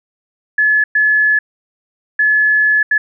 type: tone bursts at uneven times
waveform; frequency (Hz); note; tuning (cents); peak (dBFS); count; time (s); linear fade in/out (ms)
sine; 1713; A6; -47; -9; 4; 0.58-0.84 / 0.95-1.39 / 2.19-2.83 / 2.91-2.98; 5
effects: none